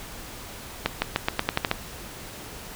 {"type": "accelerating click train", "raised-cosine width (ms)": 0.3, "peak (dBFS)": -5, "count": 9, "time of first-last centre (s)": [0.86, 1.714], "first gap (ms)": 160, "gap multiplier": 0.88, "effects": ["pink hiss -40 dBFS RMS until 2.75 s"]}